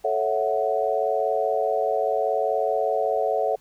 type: chord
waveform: sine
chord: F# minor seventh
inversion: first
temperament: equal with one note detuned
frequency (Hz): 438.2 / 554.4 / 659.3 / 740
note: A4 / C#5 / E5 / F#5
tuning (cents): -7 / 0 / 0 / 0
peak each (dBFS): -26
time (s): 0.04-3.56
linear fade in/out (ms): 10
effects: pink hiss -58 dBFS RMS until 3.6 s